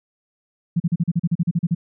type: tone bursts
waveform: sine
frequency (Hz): 170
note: F3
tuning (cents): -46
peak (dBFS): -15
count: 13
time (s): 0.76-1.749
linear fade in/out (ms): 10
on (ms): 41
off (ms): 38
effects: none